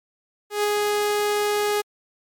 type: tone with ADSR envelope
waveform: sawtooth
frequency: 415.3 Hz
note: G#4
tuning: in tune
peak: -14 dBFS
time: 0.5-1.82 s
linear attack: 140 ms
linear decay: 4 ms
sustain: -2 dB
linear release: 18 ms
effects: MP3 96 kbps